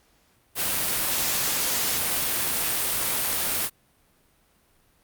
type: noise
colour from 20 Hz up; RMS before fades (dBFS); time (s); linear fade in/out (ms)
white; -25; 0.55-3.7; 50
effects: pink hiss -63 dBFS RMS until 5.03 s + Opus 48 kbps